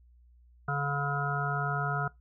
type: harmonic tone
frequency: 142.5 Hz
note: C#3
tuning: 48 cents sharp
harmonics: 1 / 3 / 5 / 7 / 9 / 10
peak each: -31 / -41 / -36 / -41 / -35 / -34 dBFS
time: 0.68-2.08 s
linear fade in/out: 5 ms
effects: noise-tail reverb RT60 0.2 s tail -23 dB re dry + added 60 Hz sine -56 dBFS peak until 2.2 s